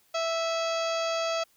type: harmonic tone with a mistuned harmonic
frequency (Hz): 659.3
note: E5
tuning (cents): 0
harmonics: 1 / 2 / 3 / 4 / 5 / 6 / 7 / 8 / 9 / 10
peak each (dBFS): -28 / -33 / -43 / -38 / -39 / -45 / -39 / -45 / -50 / -43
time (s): 0.14-1.44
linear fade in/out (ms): 10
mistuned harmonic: 4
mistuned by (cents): -38
effects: white hiss -65 dBFS RMS until 1.56 s